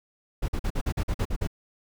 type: noise bursts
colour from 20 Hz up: brown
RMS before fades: -26 dBFS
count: 10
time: 0.42-1.474 s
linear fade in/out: 10 ms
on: 64 ms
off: 46 ms
effects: none